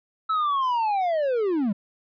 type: linear sweep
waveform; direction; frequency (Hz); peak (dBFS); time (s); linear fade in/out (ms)
triangle; down; 1317 to 186.6; -19; 0.29-1.73; 10
effects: resampled to 11025 Hz